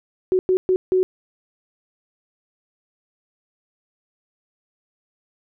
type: tone bursts at uneven times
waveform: sine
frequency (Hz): 371.6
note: F#4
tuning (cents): +7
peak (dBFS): -14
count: 4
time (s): 0.32-0.39 / 0.49-0.57 / 0.69-0.76 / 0.92-1.03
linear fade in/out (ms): 0
effects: none